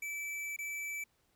square tone with dropouts, 2313 Hz, D7, 27 cents flat, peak -38 dBFS, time 0.02-1.04 s, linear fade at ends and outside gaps 5 ms, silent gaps 0.564-0.587 s, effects pink hiss -74 dBFS RMS until 1.35 s

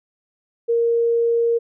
sine tone, 466.2 Hz, A#4, in tune, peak -15 dBFS, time 0.68-1.59 s, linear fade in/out 20 ms, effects none

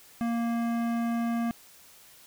sine tone with hard clipping, 233.1 Hz, A#3, in tune, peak -28 dBFS, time 0.21-1.51 s, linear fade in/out 0 ms, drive 15 dB, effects white hiss -54 dBFS RMS until 2.26 s

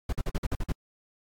brown noise bursts, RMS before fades -27 dBFS, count 8, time 0.09-0.722 s, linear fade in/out 5 ms, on 37 ms, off 48 ms, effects AAC 64 kbps

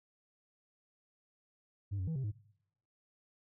sine tone with pitch steps, 99.7 / 92.7 / 161.6 / 132.9 / 104.8 Hz, G2 / F#2 / E3 / C3 / G#2, +30 / +4 / -34 / +27 / +16 cents, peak -31 dBFS, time 1.91-2.32 s, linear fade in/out 20 ms, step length 82 ms, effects noise-tail reverb RT60 0.8 s tail -25 dB re dry + tanh soft clip ceiling -33 dBFS

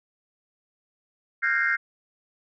sine tone cluster, 1391 / 1551 / 1626 / 1847 / 2104 Hz, F6 / G6 / G#6 / A#6 / C7, -7 / -19 / -37 / -16 / +9 cents, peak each -27 dBFS, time 1.42-1.77 s, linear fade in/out 20 ms, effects tanh soft clip ceiling -11 dBFS

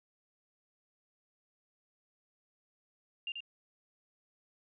sine tone with echo, 2794 Hz, F7, in tune, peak -35 dBFS, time 3.27-3.32 s, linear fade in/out 2 ms, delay 85 ms, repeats 1, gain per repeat -4 dB, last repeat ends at 3.405 s, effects none

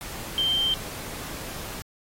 sine tone in noise, 3136 Hz, G7, in tune, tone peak -21 dBFS, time 0.38-0.74 s, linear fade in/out 0 ms, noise pink, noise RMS -37 dBFS, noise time 0.01-1.82 s, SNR +13 dB, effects AAC 48 kbps

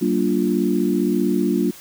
sine chord, G minor seventh, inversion none, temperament equal with one note detuned, 191.74 / 233.1 / 293.7 / 349.2 Hz, G3 / Bb3 / D4 / F4, -38 / 0 / 0 / 0 cents, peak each -22 dBFS, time 0.01-1.71 s, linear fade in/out 10 ms, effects white hiss -42 dBFS RMS until 1.8 s

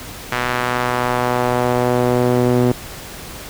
sawtooth tone with band-pass filter sweep, 123.47 Hz, B2, in tune, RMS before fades -17 dBFS, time 0.32-2.72 s, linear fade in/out 0 ms, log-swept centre 1700 to 330 Hz, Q 1.1, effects pink hiss -33 dBFS RMS until 3.49 s

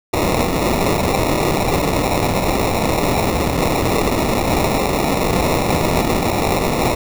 white noise with sample-and-hold, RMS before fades -17 dBFS, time 0.13-6.95 s, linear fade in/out 5 ms, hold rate 1575 Hz, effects none

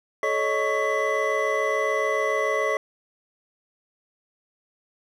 triangle tone cluster, 430.7 / 552 / 619 / 1115 / 2002 Hz, A4 / C#5 / D#5 / C#6 / B6, -37 / -7 / -9 / +10 / +23 cents, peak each -26 dBFS, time 0.23-2.77 s, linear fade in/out 2 ms, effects none

